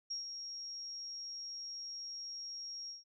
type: tone with ADSR envelope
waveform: sine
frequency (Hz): 5588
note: F8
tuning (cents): 0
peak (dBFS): -36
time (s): 0.1-3.04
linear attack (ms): 12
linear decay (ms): 130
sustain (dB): -6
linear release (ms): 150
effects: none